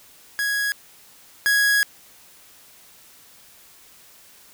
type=tone pair in turn; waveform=45% pulse; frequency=1661.2 / 1661.2 Hz; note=G#6 / G#6; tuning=0 / 0 cents; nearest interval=unison; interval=0 cents; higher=neither; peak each=-21 / -16 dBFS; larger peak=second; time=0.39-0.72 / 1.46-1.83 s; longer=second; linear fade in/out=0 ms; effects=white hiss -50 dBFS RMS until 4.53 s